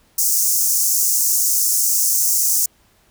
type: high-pass noise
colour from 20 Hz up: pink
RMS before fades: -17 dBFS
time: 0.18-2.66 s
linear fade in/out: 5 ms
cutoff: 5700 Hz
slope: 48 dB/octave
effects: pink hiss -57 dBFS RMS until 3.1 s